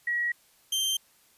sine / sawtooth tone pair in turn, 1913 / 3143 Hz, A#6 / G7, +44 / +4 cents, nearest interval major sixth, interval 860 cents, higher second, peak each -25 / -22 dBFS, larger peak second, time 0.07-0.32 / 0.72-0.97 s, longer neither, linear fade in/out 5 ms, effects white hiss -62 dBFS RMS until 1.37 s + resampled to 32000 Hz

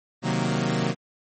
sawtooth chord, C half-diminished seventh, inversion none, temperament equal, 130.81 / 155.56 / 185 / 233.1 Hz, C3 / Eb3 / Gb3 / Bb3, 0 / 0 / 0 / 0 cents, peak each -24 dBFS, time 0.22-0.95 s, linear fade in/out 50 ms, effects MP3 32 kbps

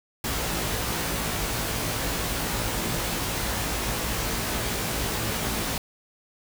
pink noise with comb filter, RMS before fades -28 dBFS, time 0.24-5.78 s, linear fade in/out 2 ms, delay 18 ms, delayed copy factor +0.75, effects none

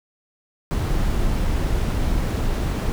brown noise, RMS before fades -21 dBFS, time 0.71-2.92 s, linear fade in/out 0 ms, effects none

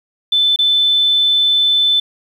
sine tone with dropouts, 3520 Hz, A7, in tune, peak -10 dBFS, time 0.32-2 s, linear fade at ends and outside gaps 5 ms, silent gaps 0.561-0.588 s, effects 7-bit

